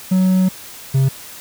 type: tone pair in turn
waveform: triangle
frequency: 186.2 / 134.03 Hz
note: F#3 / C3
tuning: +11 / +42 cents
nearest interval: tritone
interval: 569 cents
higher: first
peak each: -9 dBFS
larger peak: neither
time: 0.11-0.49 / 0.94-1.09 s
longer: first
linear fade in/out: 10 ms
effects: white hiss -36 dBFS RMS until 1.4 s